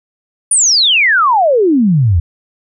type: exponential sweep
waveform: sine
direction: down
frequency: 9770 to 78 Hz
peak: -7 dBFS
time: 0.51-2.2 s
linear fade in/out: 5 ms
effects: none